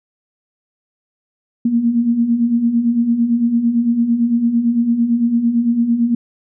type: beating tone pair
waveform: sine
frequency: 228.3 / 237.2 Hz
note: A#3 / A#3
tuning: -36 / +30 cents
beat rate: 8.9 Hz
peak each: -20 / -13 dBFS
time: 1.65-6.15 s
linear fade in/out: 5 ms
effects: none